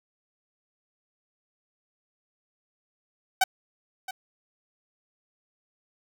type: tone with echo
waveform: sawtooth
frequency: 758 Hz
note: F#5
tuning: 42 cents sharp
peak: -14 dBFS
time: 3.41-3.44 s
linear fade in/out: 5 ms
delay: 670 ms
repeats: 1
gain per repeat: -15 dB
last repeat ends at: 4.11 s
effects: none